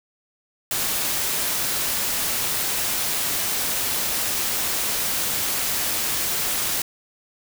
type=noise; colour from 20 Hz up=white; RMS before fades=-24 dBFS; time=0.71-6.82 s; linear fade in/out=2 ms; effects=none